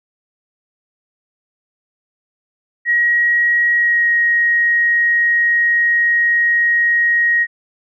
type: tone with pitch glide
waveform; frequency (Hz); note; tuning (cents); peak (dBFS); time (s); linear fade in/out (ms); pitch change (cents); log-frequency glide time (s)
sine; 1900 to 1883.6; A#6 to A#6; +33 to +18; -11; 2.85-7.47; 50; -15; 3.75-4.1
effects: none